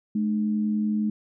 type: tone pair together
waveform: sine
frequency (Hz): 212.9 / 303.7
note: G#3 / D#4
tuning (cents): +43 / -42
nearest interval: tritone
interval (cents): 615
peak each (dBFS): -22 / -33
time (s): 0.15-1.1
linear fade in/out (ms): 5
effects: none